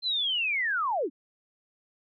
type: linear sweep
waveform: sine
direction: down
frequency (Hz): 4160 to 233.1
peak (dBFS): -25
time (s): 0.02-1.1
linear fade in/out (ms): 50
effects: none